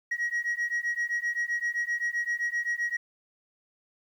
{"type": "beating tone pair", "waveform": "sine", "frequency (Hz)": [1897, 1904.7], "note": ["A#6", "A#6"], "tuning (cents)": [30, 37], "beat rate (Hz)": 7.7, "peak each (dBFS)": [-28, -28], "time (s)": [0.11, 2.97], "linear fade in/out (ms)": 10, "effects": ["tanh soft clip ceiling -24 dBFS", "10-bit"]}